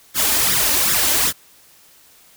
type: noise with flanger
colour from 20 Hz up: white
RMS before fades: -17 dBFS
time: 0.14-1.33 s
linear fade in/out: 50 ms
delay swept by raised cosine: 0.56 to 3.36 ms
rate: 2.6 Hz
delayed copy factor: +0.75
effects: white hiss -50 dBFS RMS until 2.36 s